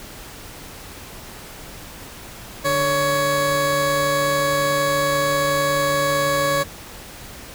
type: tone pair together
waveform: 20% pulse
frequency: 147.51 / 559 Hz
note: D3 / C#5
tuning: +8 / +14 cents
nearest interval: octave + major seventh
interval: 2306 cents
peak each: -22 / -13 dBFS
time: 2.64-6.64 s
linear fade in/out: 20 ms
effects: pink hiss -38 dBFS RMS until 7.54 s